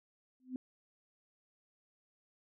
sine tone with exponential growth, 255.7 Hz, C4, 40 cents flat, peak -33 dBFS, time 0.4-0.56 s, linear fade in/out 1 ms, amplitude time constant 33 ms, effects none

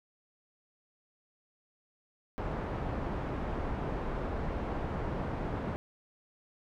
pink low-pass noise, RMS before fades -35 dBFS, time 2.38-5.76 s, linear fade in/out 0 ms, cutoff 1100 Hz, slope 12 dB/octave, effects none

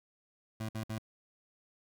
25% pulse tone bursts, 110 Hz, A2, in tune, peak -32 dBFS, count 3, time 0.6-0.984 s, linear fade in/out 5 ms, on 90 ms, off 57 ms, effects none

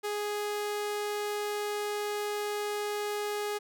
sawtooth tone, 415.3 Hz, G#4, in tune, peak -27 dBFS, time 0.03-3.59 s, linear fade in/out 20 ms, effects none

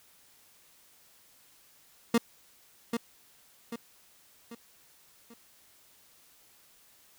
30% pulse tone with echo, 233.1 Hz, A#3, in tune, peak -18 dBFS, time 2.14-2.18 s, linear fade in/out 5 ms, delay 790 ms, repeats 4, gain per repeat -7 dB, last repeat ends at 5.34 s, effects white hiss -61 dBFS RMS until 7.18 s

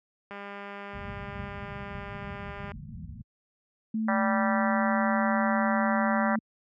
click train, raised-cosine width 0.5 ms, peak -26 dBFS, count 485, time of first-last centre 0.31-2.718 s, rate 201 Hz
pink low-pass noise, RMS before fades -39 dBFS, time 0.93-3.22 s, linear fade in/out 5 ms, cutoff 230 Hz, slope 96 dB/octave
sine tone, 220 Hz, A3, in tune, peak -26 dBFS, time 3.94-6.39 s, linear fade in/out 5 ms
harmonic tone, 195.2 Hz, G3, 7 cents flat, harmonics 3 / 4 / 5 / 6 / 7 / 8 / 9 / 10, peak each -31 / -32 / -33 / -34 / -34 / -35 / -36 / -36 dBFS, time 4.08-6.36 s, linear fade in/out 5 ms
effects high-pass 60 Hz 12 dB/octave

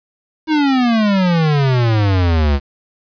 square exponential sweep, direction down, 320.1 to 68 Hz, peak -12 dBFS, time 0.47-2.6 s, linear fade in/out 50 ms, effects resampled to 11025 Hz + 7-bit

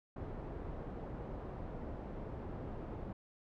pink low-pass noise, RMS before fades -44 dBFS, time 0.16-3.13 s, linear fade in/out 5 ms, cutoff 740 Hz, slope 12 dB/octave, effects none

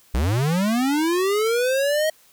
square linear sweep, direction up, 53.5 to 636 Hz, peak -19 dBFS, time 0.14-2.1 s, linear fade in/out 5 ms, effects white hiss -55 dBFS RMS until 2.32 s

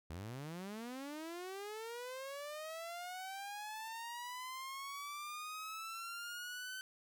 sawtooth linear sweep, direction up, 74.2 to 1530 Hz, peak -40 dBFS, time 0.1-6.81 s, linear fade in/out 0 ms, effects none

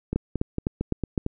two click trains, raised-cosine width 3 ms, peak -13 / -10 dBFS, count 6 / 5, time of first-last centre 0.13-1.264 / 0.16-1.178 s, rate 4.41 / 3.93 Hz, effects none

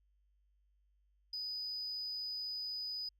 sine tone, 4978 Hz, D#8, in tune, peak -37 dBFS, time 1.33-3.09 s, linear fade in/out 5 ms, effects tanh soft clip ceiling -35 dBFS + added 50 Hz sine -70 dBFS peak until 3.19 s

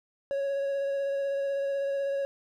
triangle tone with vibrato, 554.4 Hz, C#5, in tune, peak -25 dBFS, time 0.31-2.25 s, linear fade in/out 0 ms, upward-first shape sine, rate 16 Hz, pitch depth 14 cents each way, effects none

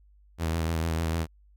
sawtooth tone with vibrato, 81.7 Hz, E2, 15 cents flat, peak -22 dBFS, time 0.38-1.27 s, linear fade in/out 50 ms, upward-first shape triangle, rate 6.7 Hz, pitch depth 49 cents each way, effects added 50 Hz sine -55 dBFS peak until 1.56 s

